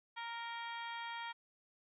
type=harmonic tone with a mistuned harmonic; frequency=465.6 Hz; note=A#4; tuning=2 cents flat; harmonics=2 / 3 / 4 / 5 / 6 / 7 / 8 / 9; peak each=-44 / -50 / -49 / -51 / -61 / -51 / -61 / -65 dBFS; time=0.16-1.33 s; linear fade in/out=20 ms; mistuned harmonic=9; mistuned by=+68 cents; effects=none